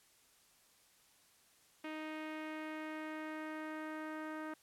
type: tone with low-pass filter sweep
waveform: sawtooth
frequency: 311.1 Hz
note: D#4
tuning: in tune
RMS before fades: -44 dBFS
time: 1.84-4.54 s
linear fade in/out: 5 ms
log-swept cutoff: 2500 to 1600 Hz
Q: 2.1
effects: white hiss -68 dBFS RMS until 4.62 s + low-pass 12000 Hz 12 dB/octave